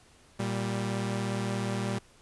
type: tone pair together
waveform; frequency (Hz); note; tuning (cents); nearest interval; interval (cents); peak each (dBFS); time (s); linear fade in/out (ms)
sawtooth; 116.54 / 196; A#2 / G3; 0 / 0; major sixth; 900; -28; 0.39-1.99; 10
effects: pink hiss -59 dBFS RMS until 2.21 s + resampled to 24000 Hz